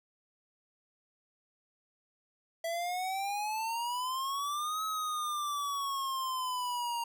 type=exponential two-way sweep; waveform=square; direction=up then down; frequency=659.3 to 1288 to 933 Hz; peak=-33 dBFS; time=2.64-7.04 s; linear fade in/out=5 ms; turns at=4.84 s; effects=none